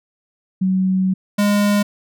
sine / square tone pair in turn, 187.8 / 205.1 Hz, F#3 / G#3, +26 / -21 cents, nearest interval major second, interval 153 cents, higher second, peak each -14 dBFS, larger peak neither, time 0.61-1.14 / 1.38-1.83 s, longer first, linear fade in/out 10 ms, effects none

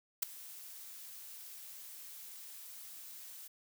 blue noise with ADSR envelope, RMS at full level -28 dBFS, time 0.22-3.48 s, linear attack 11 ms, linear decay 3 ms, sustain -22 dB, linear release 11 ms, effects none

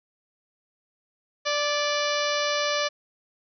harmonic tone with a mistuned harmonic, 587.3 Hz, D5, in tune, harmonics 1 / 2 / 3 / 4 / 5 / 6 / 7 / 8 / 9 / 10, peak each -27 / -30 / -32 / -33 / -34 / -35 / -35 / -36 / -37 / -37 dBFS, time 1.45-2.89 s, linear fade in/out 20 ms, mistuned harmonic 3, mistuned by -22 cents, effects none

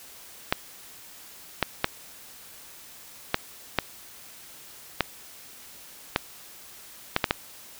clicks, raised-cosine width 0.3 ms, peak -4 dBFS, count 10, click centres 0.525 / 1.627 / 1.844 / 3.344 / 3.787 / 5.007 / 6.161 / 7.164 / 7.242 / 7.309 s, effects white hiss -47 dBFS RMS until 7.79 s

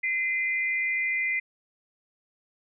sine tone pair together, 2053 / 2407 Hz, C7 / D7, -33 / +42 cents, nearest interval minor third, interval 275 cents, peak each -25 / -32 dBFS, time 0.03-1.4 s, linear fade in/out 10 ms, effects none

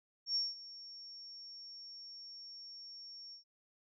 sine tone with ADSR envelope, 5500 Hz, F8, 27 cents flat, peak -30 dBFS, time 0.26-3.44 s, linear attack 95 ms, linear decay 190 ms, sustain -18 dB, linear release 110 ms, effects none

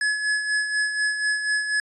square tone with tremolo, 1700 Hz, G#6, 40 cents sharp, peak -20 dBFS, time 0.01-1.8 s, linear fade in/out 2 ms, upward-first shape sine, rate 4.1 Hz, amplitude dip 55%, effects resampled to 24000 Hz

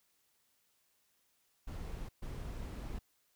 brown noise bursts at uneven times, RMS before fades -42 dBFS, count 2, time 1.67-2.09 / 2.22-2.99 s, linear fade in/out 10 ms, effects white hiss -75 dBFS RMS until 3.35 s

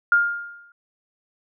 sine tone with exponential decay, 1409 Hz, F6, 15 cents sharp, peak -11 dBFS, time 0.12-0.72 s, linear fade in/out 2 ms, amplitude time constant 130 ms, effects none

